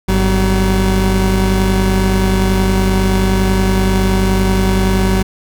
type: tone pair together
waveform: 30% pulse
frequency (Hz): 50.09 / 189.3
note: G1 / F#3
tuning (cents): +38 / +40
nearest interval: octave + major seventh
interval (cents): 2302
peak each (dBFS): -11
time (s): 0.08-5.23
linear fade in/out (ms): 10
effects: none